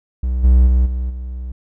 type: tone with level steps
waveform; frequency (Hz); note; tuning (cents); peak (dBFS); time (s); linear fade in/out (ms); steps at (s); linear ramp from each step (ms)
triangle; 62.5; B1; +21; -14 / -5 / -8 / -16 / -22; 0.23-1.52; 5; 0.43 / 0.66 / 0.85 / 1.09; 20
effects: none